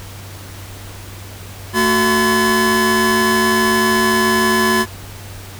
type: tone cluster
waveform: 45% pulse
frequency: 223.2 / 370.3 / 1018 / 1719 Hz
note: A3 / F#4 / C6 / A6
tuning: +25 / +1 / -48 / -41 cents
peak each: -18 dBFS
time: 1.73-4.86 s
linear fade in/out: 50 ms
effects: added 97 Hz sine -33 dBFS peak until 5.59 s + pink hiss -36 dBFS RMS until 5.59 s